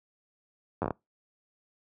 slowing click train, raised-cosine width 1 ms, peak -15 dBFS, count 6, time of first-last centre 0.82-0.907 s, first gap 10 ms, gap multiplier 1.28, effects noise-tail reverb RT60 0.2 s tail -25 dB re dry + high-pass 80 Hz 12 dB/octave

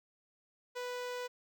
sawtooth tone with notch filter, 493.9 Hz, B4, in tune, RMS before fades -40 dBFS, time 0.75-1.28 s, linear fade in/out 20 ms, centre 11000 Hz, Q 0.85, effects none

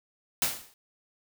white noise with exponential decay, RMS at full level -23 dBFS, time 0.42-0.74 s, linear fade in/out 2 ms, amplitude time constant 68 ms, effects none

